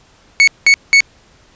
40% pulse tone bursts, 2217 Hz, C#7, in tune, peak -4 dBFS, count 3, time 0.4-1.005 s, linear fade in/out 0 ms, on 75 ms, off 190 ms, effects pink hiss -49 dBFS RMS until 1.55 s + resampled to 16000 Hz

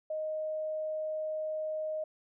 sine tone, 622.3 Hz, D#5, in tune, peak -32 dBFS, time 0.1-2.04 s, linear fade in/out 5 ms, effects none

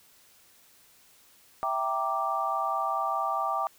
sine chord, E half-diminished seventh, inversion none, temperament equal, 659.3 / 784 / 932.3 / 1174.7 Hz, E5 / G5 / Bb5 / D6, 0 / 0 / 0 / 0 cents, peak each -34 / -31 / -35 / -29 dBFS, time 1.63-3.67 s, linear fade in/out 0 ms, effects white hiss -59 dBFS RMS until 3.78 s

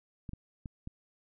clicks, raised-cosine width 5 ms, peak -28 dBFS, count 4, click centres 0.292 / 0.334 / 0.658 / 0.874 s, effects none

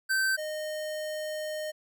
square tone pair in turn, 1550 / 615.1 Hz, G6 / D#5, -20 / -20 cents, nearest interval octave + major third, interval 1600 cents, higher first, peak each -25 / -33 dBFS, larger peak first, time 0.09-0.37 / 0.37-1.72 s, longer second, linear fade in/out 20 ms, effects none

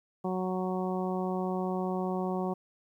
harmonic tone, 185 Hz, F#3, in tune, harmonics 1 / 2 / 3 / 4 / 5 / 6, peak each -32 / -34 / -39 / -37 / -41 / -43 dBFS, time 0.24-2.54 s, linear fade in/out 10 ms, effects 11-bit

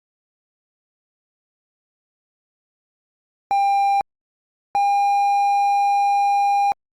triangle tone pair in turn, 797 / 805.3 Hz, G5 / G5, +28 / +46 cents, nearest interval unison, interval 18 cents, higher second, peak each -13 dBFS, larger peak neither, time 3.51-4.01 / 4.75-6.72 s, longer second, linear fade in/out 0 ms, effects Opus 48 kbps

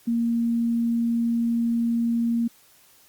sine tone, 233.1 Hz, A#3, in tune, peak -20 dBFS, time 0.07-2.48 s, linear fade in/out 10 ms, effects white hiss -56 dBFS RMS until 3.08 s + Opus 48 kbps

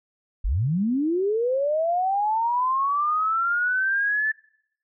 sine linear sweep, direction up, 34.65 to 1760 Hz, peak -20 dBFS, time 0.44-4.32 s, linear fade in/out 10 ms, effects noise-tail reverb RT60 0.7 s tail -23 dB re dry

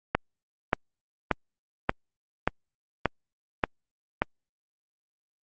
click train, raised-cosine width 0.5 ms, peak -6 dBFS, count 8, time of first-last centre 0.15-4.22 s, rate 1.72 Hz, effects Opus 48 kbps

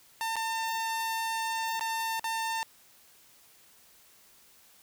sawtooth tone with dropouts, 901 Hz, A5, 41 cents sharp, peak -26 dBFS, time 0.21-2.63 s, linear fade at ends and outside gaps 0 ms, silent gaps 0.357-0.365 / 1.795-1.809 / 2.195-2.242 s, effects white hiss -59 dBFS RMS until 4.82 s

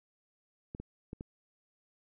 clicks, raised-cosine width 3 ms, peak -28 dBFS, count 4, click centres 0.749 / 0.8 / 1.131 / 1.209 s, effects none

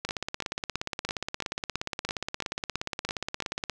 two click trains, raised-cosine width 0.2 ms, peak -13 / -16 dBFS, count 63 / 11, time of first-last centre 0.05-3.697 / 0.09-3.423 s, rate 17 / 3 Hz, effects none

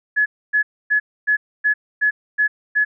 sine tone bursts, 1700 Hz, G#6, 40 cents sharp, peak -13 dBFS, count 8, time 0.16-2.85 s, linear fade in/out 20 ms, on 100 ms, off 270 ms, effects none

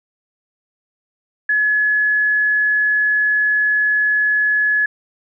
sine tone, 1700 Hz, G#6, 40 cents sharp, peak -13 dBFS, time 1.49-4.86 s, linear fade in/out 5 ms, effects none

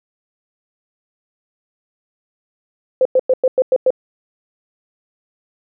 sine tone bursts, 516 Hz, C5, 24 cents flat, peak -9 dBFS, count 7, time 3.01-3.905 s, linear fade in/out 2 ms, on 43 ms, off 99 ms, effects none

